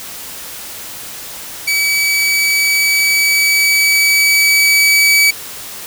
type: tone with level ramp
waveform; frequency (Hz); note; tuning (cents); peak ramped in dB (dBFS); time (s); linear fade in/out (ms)
sawtooth; 2285; D7; -48; -9 to -4; 1.67-5.31; 10
effects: white hiss -29 dBFS RMS until 5.86 s